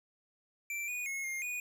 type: tone with pitch steps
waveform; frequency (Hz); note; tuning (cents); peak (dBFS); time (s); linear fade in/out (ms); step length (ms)
square; 2345 / 2463 / 2174 / 2125 / 2464; D7 / D#7 / C#7 / C7 / D#7; -3 / -18 / -34 / +26 / -17; -36; 0.7-1.6; 2; 180
effects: none